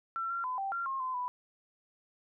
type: tone with pitch steps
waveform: sine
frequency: 1347 / 1374 / 1012 / 781 / 1379 / 1072 / 1027 / 991 Hz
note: E6 / F6 / B5 / G5 / F6 / C6 / C6 / B5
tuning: +37 / -29 / +42 / -7 / -22 / +42 / -33 / +6 cents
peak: -32 dBFS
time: 0.16-1.28 s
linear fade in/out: 0 ms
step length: 140 ms
effects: none